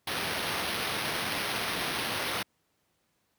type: noise with sample-and-hold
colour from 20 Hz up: blue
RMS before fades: -32 dBFS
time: 0.07-2.43 s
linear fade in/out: 5 ms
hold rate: 7350 Hz
effects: pink hiss -74 dBFS RMS until 3.38 s + high-pass 80 Hz 12 dB/octave